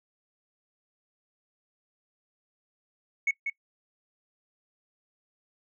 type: tone with echo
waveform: sine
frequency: 2208 Hz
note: C#7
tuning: 7 cents flat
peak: -20 dBFS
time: 3.27-3.31 s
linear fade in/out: 5 ms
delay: 190 ms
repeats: 1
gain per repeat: -7 dB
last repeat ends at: 3.5 s
effects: noise-tail reverb RT60 0.1 s tail -23 dB re dry + tanh soft clip ceiling -20 dBFS